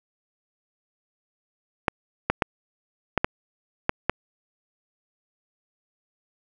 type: clicks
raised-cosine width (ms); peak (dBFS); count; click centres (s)
0.5; -4; 7; 1.882 / 2.3 / 2.422 / 3.177 / 3.245 / 3.894 / 4.096
effects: none